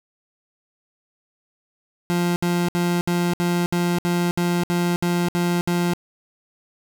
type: tone bursts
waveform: 30% pulse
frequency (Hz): 174.61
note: F3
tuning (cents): 0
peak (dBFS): -16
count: 12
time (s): 2.1-5.935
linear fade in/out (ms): 0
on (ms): 260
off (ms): 65
effects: none